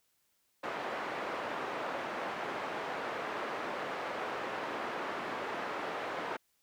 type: band-pass noise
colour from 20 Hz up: pink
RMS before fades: -38 dBFS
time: 0.63-6.37 s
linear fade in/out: 10 ms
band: 450 to 1700 Hz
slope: 12 dB/octave
effects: white hiss -75 dBFS RMS until 6.62 s